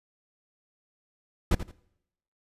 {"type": "noise with echo", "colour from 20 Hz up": "brown", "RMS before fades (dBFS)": -21, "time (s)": [1.51, 1.55], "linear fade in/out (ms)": 5, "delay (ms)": 83, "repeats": 2, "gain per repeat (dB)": -12, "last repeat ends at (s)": 1.716, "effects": ["noise-tail reverb RT60 0.8 s tail -23 dB re dry", "resampled to 32000 Hz"]}